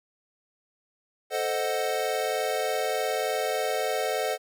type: chord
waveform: square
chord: A diminished seventh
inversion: none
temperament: equal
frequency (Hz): 440 / 523.3 / 622.3 / 740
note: A4 / C5 / Eb5 / Gb5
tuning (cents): 0 / 0 / 0 / 0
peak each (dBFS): -32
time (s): 1.3-4.38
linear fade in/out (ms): 50
effects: none